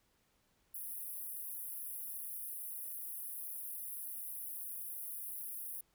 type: high-pass noise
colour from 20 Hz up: pink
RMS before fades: -44 dBFS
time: 0.74-5.81 s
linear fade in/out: 5 ms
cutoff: 10000 Hz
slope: 96 dB/octave
effects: pink hiss -75 dBFS RMS until 5.94 s